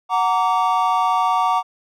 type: chord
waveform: triangle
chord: Gb augmented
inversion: none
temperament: just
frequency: 740 / 925 / 1156.2 Hz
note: Gb5 / Bb5 / D6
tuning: 0 / -14 / -27 cents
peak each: -18 dBFS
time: 0.09-1.63 s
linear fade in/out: 50 ms
effects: none

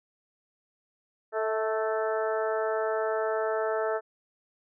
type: harmonic tone with a mistuned harmonic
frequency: 220 Hz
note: A3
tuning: in tune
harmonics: 2 / 3 / 4 / 5 / 6 / 7 / 8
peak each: -29 / -30 / -36 / -44 / -35 / -41 / -41 dBFS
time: 1.32-4.01 s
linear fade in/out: 50 ms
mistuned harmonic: 3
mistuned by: -22 cents
effects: none

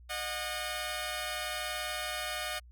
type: tone cluster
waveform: 10% pulse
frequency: 611 / 729 / 1632 Hz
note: D#5 / F#5 / G#6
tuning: -32 / -26 / -31 cents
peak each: -29 / -29 / -36 dBFS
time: 0.09-2.6 s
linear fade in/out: 20 ms
effects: added 60 Hz sine -51 dBFS peak until 2.71 s

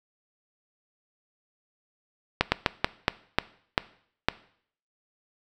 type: slowing click train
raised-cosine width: 0.3 ms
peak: -3 dBFS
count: 8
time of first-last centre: 2.41-4.286 s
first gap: 110 ms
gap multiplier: 1.29
effects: noise-tail reverb RT60 0.6 s tail -19 dB re dry

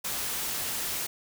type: noise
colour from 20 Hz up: white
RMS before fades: -32 dBFS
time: 0.04-1.07 s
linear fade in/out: 10 ms
effects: none

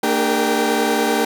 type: tone cluster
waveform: 30% pulse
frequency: 228.7 / 298.1 / 405.2 / 467.4 / 775 Hz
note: A#3 / D4 / G#4 / A#4 / G5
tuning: -33 / +26 / -43 / +5 / -20 cents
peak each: -20 dBFS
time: 0.03-1.25 s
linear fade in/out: 5 ms
effects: none

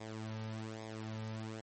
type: tone with flanger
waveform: sawtooth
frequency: 110 Hz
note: A2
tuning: in tune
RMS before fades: -43 dBFS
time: 0-1.61 s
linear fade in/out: 10 ms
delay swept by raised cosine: 0.68 to 2.88 ms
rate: 1.2 Hz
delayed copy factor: -0.7
effects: MP3 32 kbps

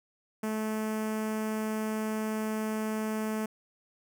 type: tone with notch filter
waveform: sawtooth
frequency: 217.2 Hz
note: A3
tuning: 22 cents flat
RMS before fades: -32 dBFS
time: 0.43-3.46 s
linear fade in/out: 5 ms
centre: 3900 Hz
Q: 1
effects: none

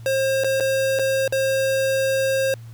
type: tone with dropouts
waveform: square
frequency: 535 Hz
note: C5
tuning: 38 cents sharp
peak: -19 dBFS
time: 0.06-2.54 s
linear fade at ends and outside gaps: 1 ms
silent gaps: 0.437-0.444 / 0.6-0.606 / 0.989-0.994 / 1.278-1.324 s
effects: added 115 Hz sine -36 dBFS peak until 2.73 s + pink hiss -54 dBFS RMS until 2.73 s

